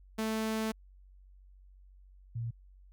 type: tone pair in turn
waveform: sawtooth / sine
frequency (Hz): 220 / 116.2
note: A3 / A#2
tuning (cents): 0 / -5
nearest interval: major seventh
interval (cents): 1105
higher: first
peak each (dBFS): -27 / -33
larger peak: first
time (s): 0.18-0.72 / 2.35-2.51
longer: first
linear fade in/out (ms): 10
effects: added 47 Hz sine -54 dBFS peak until 2.92 s

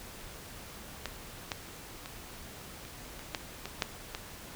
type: clicks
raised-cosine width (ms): 0.2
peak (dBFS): -17 / -15 / -24 / -28 / -29 / -14 / -20 / -10 / -18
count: 9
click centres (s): 1.057 / 1.518 / 2.059 / 2.851 / 3.193 / 3.348 / 3.656 / 3.822 / 4.149
effects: pink hiss -47 dBFS RMS until 4.55 s

